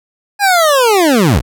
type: linear sweep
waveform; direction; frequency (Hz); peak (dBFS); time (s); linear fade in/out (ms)
25% pulse; down; 830.6 to 38.89; -4; 0.39-1.42; 50
effects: none